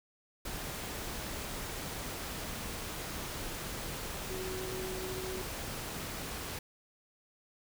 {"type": "tone in noise", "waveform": "sine", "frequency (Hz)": 373.3, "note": "F#4", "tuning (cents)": 15, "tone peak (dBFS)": -39, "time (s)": [4.3, 5.42], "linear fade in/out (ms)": 5, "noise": "pink", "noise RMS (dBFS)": -40, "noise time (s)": [0.45, 6.59], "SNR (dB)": -2, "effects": []}